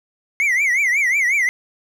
triangle tone with vibrato, 2120 Hz, C7, 22 cents sharp, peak -13 dBFS, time 0.4-1.49 s, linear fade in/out 0 ms, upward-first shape triangle, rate 5.5 Hz, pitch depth 210 cents each way, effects none

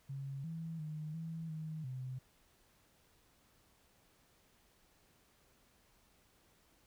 sine tone with pitch steps, 137.1 / 163.4 / 153.7 / 163.2 / 157 / 129 Hz, C#3 / E3 / D#3 / E3 / D#3 / C3, -19 / -15 / -21 / -17 / +16 / -24 cents, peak -40 dBFS, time 0.09-2.19 s, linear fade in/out 10 ms, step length 350 ms, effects pink hiss -70 dBFS RMS until 6.86 s

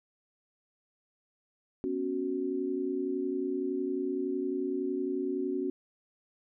sine chord, B suspended second, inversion none, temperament just, 246.9 / 277.8 / 370.4 Hz, B3 / C#4 / F#4, 0 / +4 / +2 cents, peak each -38 / -33 / -32 dBFS, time 1.84-5.7 s, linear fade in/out 0 ms, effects none

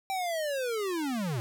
square linear sweep, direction down, 784 to 108.4 Hz, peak -30 dBFS, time 0.1-1.4 s, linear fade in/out 0 ms, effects none

